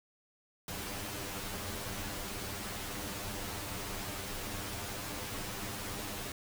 pink noise with comb filter, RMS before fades -40 dBFS, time 0.68-6.32 s, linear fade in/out 2 ms, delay 10 ms, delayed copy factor +1, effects none

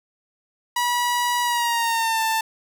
sawtooth tone with pitch glide, 970 to 889.5 Hz, B5 to A5, -31 to +19 cents, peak -16 dBFS, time 0.76-2.41 s, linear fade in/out 5 ms, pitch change -150 cents, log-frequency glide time 1.42-2.22 s, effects none

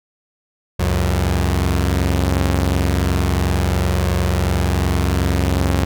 sawtooth tone pair together, 68.1 / 90.9 Hz, C#2 / F#2, -30 / -30 cents, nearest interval perfect fourth, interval 500 cents, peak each -14 dBFS, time 0.79-5.85 s, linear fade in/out 10 ms, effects none

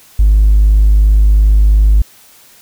sine tone with hard clipping, 51.4 Hz, G#1, 17 cents flat, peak -5 dBFS, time 0.19-2.02 s, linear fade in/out 5 ms, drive 1 dB, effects white hiss -43 dBFS RMS until 2.61 s

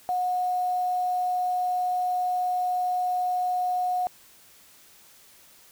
sine tone with quantisation, 727 Hz, F#5, 31 cents flat, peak -23 dBFS, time 0.09-4.07 s, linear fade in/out 0 ms, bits 8, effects white hiss -54 dBFS RMS until 5.71 s

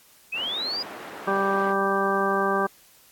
sine linear sweep, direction up, 2489 to 4978 Hz, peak -26 dBFS, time 0.32-0.83 s, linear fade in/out 10 ms
white band-pass noise, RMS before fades -40 dBFS, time 0.33-1.75 s, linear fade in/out 50 ms, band 240 to 1300 Hz, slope 12 dB/octave
harmonic tone, 196 Hz, G3, in tune, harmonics 1 / 2 / 3 / 4 / 5 / 6 / 8, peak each -30 / -26 / -30 / -29 / -31 / -26 / -29 dBFS, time 1.27-2.67 s, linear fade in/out 10 ms
effects white hiss -55 dBFS RMS until 3.11 s + AAC 64 kbps

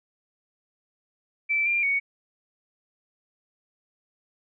sine tone with pitch steps, 2326 / 2386 / 2231 Hz, D7 / D7 / C#7, -17 / +27 / +11 cents, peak -21 dBFS, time 1.49-2 s, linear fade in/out 20 ms, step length 170 ms, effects none

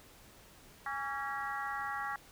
harmonic tone with a mistuned harmonic, 274.5 Hz, C#4, 17 cents flat, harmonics 3 / 4 / 5 / 6 / 7, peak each -40 / -41 / -42 / -43 / -43 dBFS, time 0.86-2.16 s, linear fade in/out 2 ms, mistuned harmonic 4, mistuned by +57 cents, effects pink hiss -58 dBFS RMS until 2.31 s

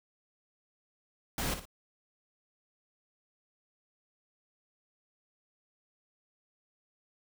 pink noise with echo, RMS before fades -33 dBFS, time 1.38-1.54 s, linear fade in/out 2 ms, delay 57 ms, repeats 2, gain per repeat -9 dB, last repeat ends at 1.654 s, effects none

